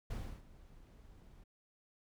brown noise with ADSR envelope, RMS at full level -39 dBFS, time 0.1-1.44 s, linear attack 7 ms, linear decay 310 ms, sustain -19 dB, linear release 8 ms, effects none

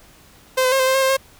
sawtooth tone with pitch steps, 518 / 510 / 536 / 519 / 525 / 536 / 528 / 537 Hz, C5 / C5 / C5 / C5 / C5 / C5 / C5 / C5, -17 / -44 / +42 / -14 / +6 / +42 / +16 / +45 cents, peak -11 dBFS, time 0.57-1.17 s, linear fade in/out 10 ms, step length 75 ms, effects pink hiss -49 dBFS RMS until 1.39 s

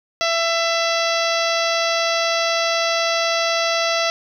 harmonic tone, 668 Hz, E5, 23 cents sharp, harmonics 1 / 2 / 3 / 4 / 5 / 6 / 7 / 8 / 9, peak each -21 / -24 / -26 / -27 / -28 / -29 / -29 / -30 / -31 dBFS, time 0.21-4.1 s, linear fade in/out 0 ms, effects 8-bit

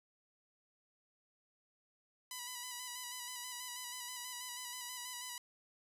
5% pulse tone with vibrato, 987.8 Hz, B5, in tune, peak -31 dBFS, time 2.31-5.38 s, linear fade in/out 2 ms, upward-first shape square, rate 6.2 Hz, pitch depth 28 cents each way, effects resampled to 32000 Hz

